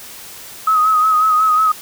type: tone with vibrato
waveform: sine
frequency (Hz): 1267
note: D#6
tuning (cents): +31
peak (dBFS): -10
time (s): 0.67-1.72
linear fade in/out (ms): 5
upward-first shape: sine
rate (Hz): 5.5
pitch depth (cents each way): 39
effects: white hiss -35 dBFS RMS until 1.81 s